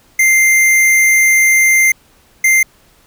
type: tone pair in turn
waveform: square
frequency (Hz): 2093 / 2093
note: C7 / C7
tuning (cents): 0 / 0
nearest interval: unison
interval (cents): 0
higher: neither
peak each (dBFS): -8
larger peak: neither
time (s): 0.19-1.92 / 2.44-2.63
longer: first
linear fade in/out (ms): 5
effects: pink hiss -50 dBFS RMS until 3.06 s